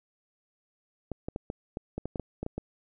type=clicks; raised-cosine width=2 ms; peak=-20 dBFS; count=12; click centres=1.117 / 1.285 / 1.361 / 1.501 / 1.771 / 1.98 / 2.056 / 2.158 / 2.197 / 2.43 / 2.464 / 2.58 s; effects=none